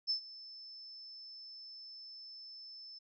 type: tone with ADSR envelope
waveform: sine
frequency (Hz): 5270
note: E8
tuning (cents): -1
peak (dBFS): -29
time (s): 0.07-2.99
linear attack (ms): 31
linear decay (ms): 99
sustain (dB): -19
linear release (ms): 12
effects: none